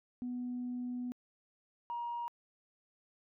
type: tone pair in turn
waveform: sine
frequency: 246.9 / 947.9 Hz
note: B3 / A#5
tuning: 0 / +29 cents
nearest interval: octave + major seventh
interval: 2329 cents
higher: second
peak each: -35 / -35 dBFS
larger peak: neither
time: 0.22-1.12 / 1.9-2.28 s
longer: first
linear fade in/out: 0 ms
effects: tanh soft clip ceiling -32 dBFS